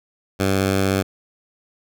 10% pulse tone, 96.6 Hz, G2, 25 cents flat, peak -9 dBFS, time 0.39-1.03 s, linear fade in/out 20 ms, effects none

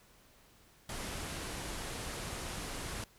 pink low-pass noise, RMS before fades -41 dBFS, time 0.89-3.04 s, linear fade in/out 2 ms, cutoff 12000 Hz, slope 96 dB/octave, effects pink hiss -63 dBFS RMS until 3.18 s

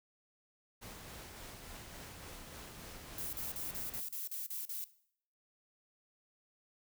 pink noise with tremolo, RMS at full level -49 dBFS, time 0.81-4.01 s, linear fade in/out 20 ms, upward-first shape sine, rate 3.5 Hz, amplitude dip 25%
violet noise bursts, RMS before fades -41 dBFS, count 9, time 3.18-4.842 s, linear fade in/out 2 ms, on 150 ms, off 39 ms
effects noise-tail reverb RT60 0.6 s tail -17 dB re dry

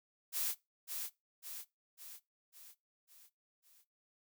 blue noise with echo, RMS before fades -36 dBFS, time 0.32-0.55 s, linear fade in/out 50 ms, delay 550 ms, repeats 6, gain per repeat -5 dB, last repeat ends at 3.85 s, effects noise-tail reverb RT60 0.2 s tail -19 dB re dry

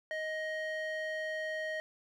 square tone with band-pass filter, 626 Hz, D#5, 10 cents sharp, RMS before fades -37 dBFS, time 0.11-1.8 s, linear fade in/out 0 ms, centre 1400 Hz, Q 4.9, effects none

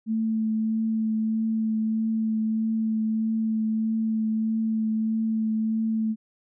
sine tone with vibrato, 220.7 Hz, A3, 5 cents sharp, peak -22 dBFS, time 0.06-6.16 s, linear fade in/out 50 ms, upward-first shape triangle, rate 1.6 Hz, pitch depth 16 cents each way, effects none

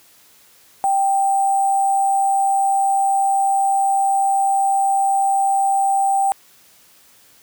sine tone with sample-and-hold, 784 Hz, G5, in tune, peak -14 dBFS, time 0.84-6.32 s, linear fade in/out 0 ms, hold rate 8820 Hz, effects white hiss -51 dBFS RMS until 7.42 s + high-pass 60 Hz 12 dB/octave

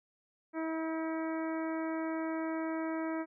harmonic tone with a mistuned harmonic, 322 Hz, E4, 41 cents flat, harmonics 1 / 2 / 3 / 4 / 5 / 6 / 7, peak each -34 / -40 / -44 / -46 / -48 / -50 / -51 dBFS, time 0.53-3.26 s, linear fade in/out 50 ms, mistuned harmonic 5, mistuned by -15 cents, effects none

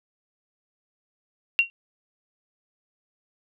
sine tone with exponential decay, 2750 Hz, F7, 27 cents flat, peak -11 dBFS, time 1.59-1.7 s, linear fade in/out 0 ms, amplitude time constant 23 ms, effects none

